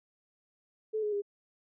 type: tone with pitch steps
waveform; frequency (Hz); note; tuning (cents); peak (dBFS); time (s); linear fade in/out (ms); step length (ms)
sine; 434.5 / 420.2 / 406.3; A4 / G#4 / G#4; -22 / +20 / -38; -29; 0.93-1.221; 20; 97
effects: none